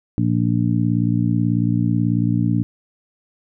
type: harmonic tone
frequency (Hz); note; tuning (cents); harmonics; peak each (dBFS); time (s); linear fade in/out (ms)
58.27; A#1; 0; 2 / 3 / 4 / 5; -19 / -21 / -22 / -23; 0.18-2.63; 0
effects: none